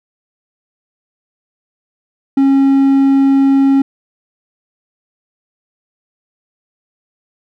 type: tone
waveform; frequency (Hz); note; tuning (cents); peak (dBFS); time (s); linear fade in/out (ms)
triangle; 272.8; C#4; -28; -5; 2.37-3.82; 5
effects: none